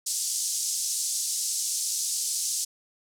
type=band-pass noise; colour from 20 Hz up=pink; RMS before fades=-29 dBFS; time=0.06-2.65 s; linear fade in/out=10 ms; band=5500 to 9800 Hz; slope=24 dB/octave; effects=none